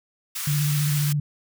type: high-pass noise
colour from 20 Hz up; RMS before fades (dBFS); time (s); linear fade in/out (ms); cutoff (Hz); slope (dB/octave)
white; -30; 0.35-1.13; 10; 1100; 24
type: tone with vibrato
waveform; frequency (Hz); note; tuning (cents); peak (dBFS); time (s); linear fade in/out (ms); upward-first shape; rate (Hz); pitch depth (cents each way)
sine; 146.83; D3; 0; -20; 0.47-1.2; 5; triangle; 15; 38
effects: none